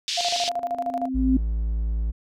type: band-pass noise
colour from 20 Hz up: pink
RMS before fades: -27 dBFS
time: 0.08-0.49 s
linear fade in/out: 0 ms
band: 3100 to 5500 Hz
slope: 24 dB/octave
type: tone with tremolo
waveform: sine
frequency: 698.5 Hz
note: F5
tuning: in tune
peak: -22 dBFS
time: 0.17-1.09 s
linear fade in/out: 10 ms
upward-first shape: square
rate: 13 Hz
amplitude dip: 75%
type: tone with exponential growth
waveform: sine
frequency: 260.7 Hz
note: C4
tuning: 6 cents flat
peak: -15 dBFS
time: 0.35-1.37 s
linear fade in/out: 5 ms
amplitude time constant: 220 ms
type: tone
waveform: triangle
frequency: 55 Hz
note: A1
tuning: in tune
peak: -20 dBFS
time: 1.14-2.12 s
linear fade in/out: 20 ms
effects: none

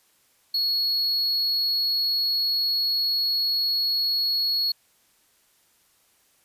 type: tone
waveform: triangle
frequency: 4343 Hz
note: C#8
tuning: 36 cents flat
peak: -20 dBFS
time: 0.54-4.72 s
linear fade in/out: 5 ms
effects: white hiss -63 dBFS RMS until 6.44 s + resampled to 32000 Hz

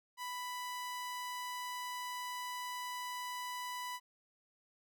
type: tone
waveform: sawtooth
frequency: 991 Hz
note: B5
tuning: 6 cents sharp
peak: -36 dBFS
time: 0.17-4 s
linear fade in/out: 50 ms
effects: none

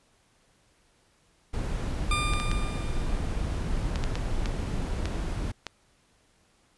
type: noise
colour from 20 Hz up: brown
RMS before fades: -29 dBFS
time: 1.53-5.52 s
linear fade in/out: 10 ms
type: tone with exponential decay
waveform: 20% pulse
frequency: 1200 Hz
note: D6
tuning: 37 cents sharp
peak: -20 dBFS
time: 2.11-3.59 s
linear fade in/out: 2 ms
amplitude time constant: 320 ms
type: clicks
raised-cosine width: 0.2 ms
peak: -15 dBFS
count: 9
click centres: 2.336 / 2.4 / 2.515 / 3.958 / 4.039 / 4.155 / 4.458 / 5.056 / 5.667 s
effects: pink hiss -65 dBFS RMS until 6.77 s + resampled to 24000 Hz

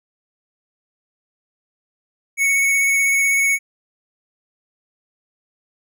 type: tone with vibrato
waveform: square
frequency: 2217 Hz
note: C#7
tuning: in tune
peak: -15 dBFS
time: 2.37-3.59 s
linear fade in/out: 50 ms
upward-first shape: square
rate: 16 Hz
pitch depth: 11 cents each way
effects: none

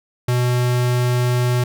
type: tone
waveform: square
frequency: 123.47 Hz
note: B2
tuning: in tune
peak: -16 dBFS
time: 0.28-1.64 s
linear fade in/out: 5 ms
effects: none

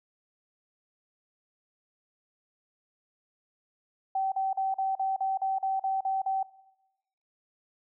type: tone bursts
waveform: sine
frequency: 770 Hz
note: G5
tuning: 31 cents flat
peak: -25 dBFS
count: 11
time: 4.15-6.43 s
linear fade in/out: 5 ms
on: 170 ms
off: 41 ms
effects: noise-tail reverb RT60 1.0 s tail -20 dB re dry

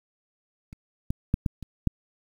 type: clicks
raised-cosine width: 5 ms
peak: -30 / -14 / -9 / -12 / -25 / -9 dBFS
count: 6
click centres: 0.729 / 1.105 / 1.341 / 1.462 / 1.627 / 1.873 s
effects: 8-bit

